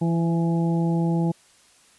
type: harmonic tone with a mistuned harmonic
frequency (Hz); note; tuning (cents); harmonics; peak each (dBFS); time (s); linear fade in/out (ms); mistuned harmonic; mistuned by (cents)
167.1; E3; +24; 1 / 2 / 3 / 4 / 5; -20 / -27 / -35 / -37 / -34; 0.01-1.32; 10; 3; +17
effects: white hiss -56 dBFS RMS until 1.98 s + resampled to 24000 Hz